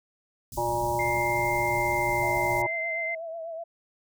pink band-stop noise, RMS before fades -39 dBFS, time 0.52-2.62 s, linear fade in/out 2 ms, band 210 to 5500 Hz, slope 24 dB/octave
harmonic tone, 118.6 Hz, A#2, 30 cents sharp, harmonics 1 / 3 / 5 / 7 / 8, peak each -36 / -32 / -31 / -30 / -29 dBFS, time 0.57-2.67 s, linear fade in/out 10 ms
sine tone with pitch glide, 2102 to 2077 Hz, C7 to C7, +7 to -13 cents, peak -28 dBFS, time 0.99-3.15 s, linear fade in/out 5 ms, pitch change -20 cents, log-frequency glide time 1.71-2.83 s
sine tone with vibrato, 659.3 Hz, E5, in tune, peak -33 dBFS, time 2.22-3.64 s, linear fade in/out 10 ms, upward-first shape triangle, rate 8.1 Hz, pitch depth 58 cents each way
effects none

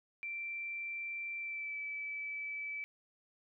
sine tone with pitch glide, 2349 to 2306 Hz, D7 to D7, 0 to -32 cents, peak -38 dBFS, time 0.23-2.84 s, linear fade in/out 0 ms, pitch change -32 cents, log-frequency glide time 1.38-1.78 s, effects none

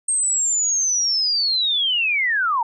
sine linear sweep, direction down, 8510 to 877 Hz, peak -17 dBFS, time 0.08-2.63 s, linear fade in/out 5 ms, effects none

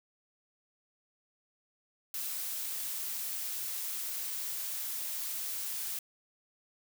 blue noise, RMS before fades -37 dBFS, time 2.14-5.99 s, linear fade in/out 2 ms, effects none

